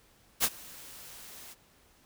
white noise with ADSR envelope, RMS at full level -24 dBFS, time 0.4-1.55 s, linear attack 39 ms, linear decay 50 ms, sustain -24 dB, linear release 33 ms, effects pink hiss -63 dBFS RMS until 2.05 s

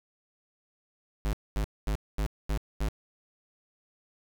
square tone bursts, 51.91 Hz, G#1, in tune, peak -27 dBFS, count 6, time 1.25-2.886 s, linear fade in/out 0 ms, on 81 ms, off 230 ms, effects none

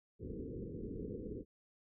white low-pass noise, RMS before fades -44 dBFS, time 0.19-1.45 s, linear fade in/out 50 ms, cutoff 480 Hz, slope 96 dB/octave, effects none

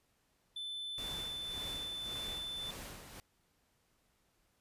triangle tone, 3520 Hz, A7, in tune, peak -38 dBFS, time 0.56-2.71 s, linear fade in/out 5 ms
pink noise with tremolo, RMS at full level -46 dBFS, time 0.98-3.2 s, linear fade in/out 0 ms, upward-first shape sine, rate 1.8 Hz, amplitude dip 55%
effects pink hiss -75 dBFS RMS until 4.6 s + resampled to 32000 Hz

